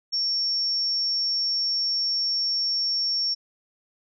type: tone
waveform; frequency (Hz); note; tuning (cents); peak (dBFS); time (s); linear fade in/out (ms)
sine; 5480; F8; -34; -22; 0.12-3.35; 20
effects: none